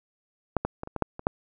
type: clicks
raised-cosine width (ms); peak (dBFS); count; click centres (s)
1; -8 / -12 / -19 / -24 / -16 / -8 / -23 / -8; 8; 0.567 / 0.65 / 0.834 / 0.874 / 0.963 / 1.023 / 1.194 / 1.269
effects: none